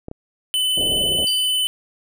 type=clicks; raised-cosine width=2 ms; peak=-18 dBFS; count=2; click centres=0.084 / 0.114 s
type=tone with vibrato; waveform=square; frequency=3015 Hz; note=F#7; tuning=32 cents sharp; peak=-18 dBFS; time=0.54-1.67 s; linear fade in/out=0 ms; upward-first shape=sine; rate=19 Hz; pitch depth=15 cents each way
type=low-pass noise; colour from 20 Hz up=white; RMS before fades=-29 dBFS; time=0.77-1.25 s; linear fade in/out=5 ms; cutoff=650 Hz; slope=48 dB/octave
type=tone with exponential decay; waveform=sine; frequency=4699 Hz; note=D8; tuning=in tune; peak=-22 dBFS; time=1.27-1.61 s; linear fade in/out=2 ms; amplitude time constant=73 ms
effects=none